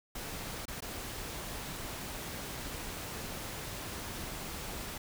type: noise with dropouts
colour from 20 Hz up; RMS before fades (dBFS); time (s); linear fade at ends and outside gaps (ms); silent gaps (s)
pink; -41; 0.15-4.98; 5; 0.655-0.68 / 0.806-0.821
effects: none